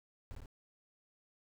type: noise with echo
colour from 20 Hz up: brown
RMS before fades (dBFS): -45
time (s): 0.31-0.35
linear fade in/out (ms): 0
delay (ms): 54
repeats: 2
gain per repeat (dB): -2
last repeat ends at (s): 0.458
effects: none